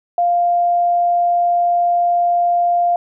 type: tone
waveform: sine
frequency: 698.5 Hz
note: F5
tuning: in tune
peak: -12 dBFS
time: 0.18-2.96 s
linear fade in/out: 2 ms
effects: none